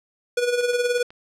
square tone with tremolo, 486.8 Hz, B4, 25 cents flat, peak -18 dBFS, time 0.37-1.03 s, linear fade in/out 5 ms, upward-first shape sine, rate 19 Hz, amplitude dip 60%
click train, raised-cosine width 0.3 ms, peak -28 dBFS, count 5, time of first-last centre 0.61-1.105 s, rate 8.08 Hz
effects low-pass 10000 Hz 12 dB/octave

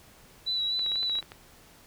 sine tone with vibrato, 3937 Hz, B7, 6 cents flat, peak -26 dBFS, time 0.46-1.21 s, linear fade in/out 20 ms, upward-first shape sine, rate 4 Hz, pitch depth 28 cents each way
clicks, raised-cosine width 0.3 ms, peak -26 dBFS, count 10, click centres 0.794 / 0.863 / 0.918 / 0.957 / 1.031 / 1.097 / 1.154 / 1.187 / 1.227 / 1.319 s
effects pink hiss -55 dBFS RMS until 1.86 s

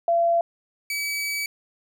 sine / sawtooth tone pair in turn, 680 / 2286 Hz, F5 / D7, -46 / -47 cents, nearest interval octave + major sixth, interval 2099 cents, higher second, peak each -17 / -22 dBFS, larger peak first, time 0.08-0.41 / 0.9-1.46 s, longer second, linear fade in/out 2 ms, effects none

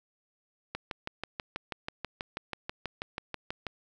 click train, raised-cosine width 0.3 ms, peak -18 dBFS, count 19, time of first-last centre 0.75-3.667 s, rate 6.17 Hz, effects none

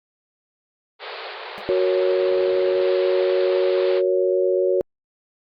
pink band-pass noise, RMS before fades -34 dBFS, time 0.99-4.02 s, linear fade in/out 50 ms, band 380 to 4600 Hz, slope 96 dB/octave
15% pulse tone with exponential decay, 204.4 Hz, G#3, 27 cents flat, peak -27 dBFS, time 1.58-1.66 s, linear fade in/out 0 ms, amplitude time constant 17 ms
sine chord, F# major, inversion none, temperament equal, 370 / 466.2 / 554.4 Hz, F#4 / A#4 / C#5, 0 / 0 / 0 cents, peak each -19 / -24 / -21 dBFS, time 1.69-4.81 s, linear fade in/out 0 ms
effects Opus 48 kbps

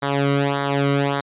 sawtooth tone with flanger, 140.4 Hz, C#3, 22 cents sharp, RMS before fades -20 dBFS, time 0.02-1.21 s, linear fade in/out 10 ms, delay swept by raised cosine 0.37 to 1.18 ms, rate 1.7 Hz, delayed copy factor -0.85, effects resampled to 8000 Hz

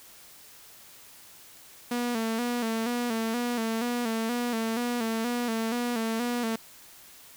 sawtooth tone with vibrato, 233.1 Hz, A#3, in tune, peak -23 dBFS, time 1.91-6.56 s, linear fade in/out 5 ms, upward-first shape square, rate 2.1 Hz, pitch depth 64 cents each way, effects white hiss -51 dBFS RMS until 7.36 s

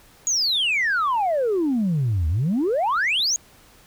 sine exponential two-way sweep, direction down then up, 6870 to 75 to 6870 Hz, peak -17 dBFS, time 0.27-3.36 s, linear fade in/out 0 ms, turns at 2.28 s, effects tanh soft clip ceiling -16 dBFS + pink hiss -52 dBFS RMS until 3.86 s

